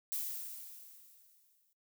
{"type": "noise with exponential decay", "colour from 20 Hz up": "violet", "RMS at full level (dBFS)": -36, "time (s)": [0.12, 1.73], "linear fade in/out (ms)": 0, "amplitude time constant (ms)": 350, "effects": ["noise-tail reverb RT60 0.1 s tail -18 dB re dry"]}